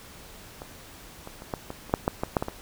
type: clicks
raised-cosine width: 1 ms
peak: -23 / -24 / -27 / -14 / -20 / -27 / -6 / -8 / -12 / -7 / -13 / -17 dBFS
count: 12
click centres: 0.619 / 1.274 / 1.421 / 1.538 / 1.704 / 1.896 / 1.939 / 2.079 / 2.235 / 2.368 / 2.425 / 2.484 s
effects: pink hiss -47 dBFS RMS until 2.61 s